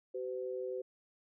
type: tone pair together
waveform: sine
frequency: 380.6 / 508 Hz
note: F#4 / B4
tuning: +49 / +49 cents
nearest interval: perfect fourth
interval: 500 cents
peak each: -39 / -39 dBFS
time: 0.14-0.82 s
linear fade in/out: 10 ms
effects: none